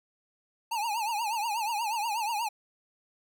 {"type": "tone with vibrato", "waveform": "square", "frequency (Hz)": 880, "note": "A5", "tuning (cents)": 0, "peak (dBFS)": -29, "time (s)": [0.71, 2.49], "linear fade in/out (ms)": 10, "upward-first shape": "triangle", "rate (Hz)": 8.3, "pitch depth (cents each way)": 160, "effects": []}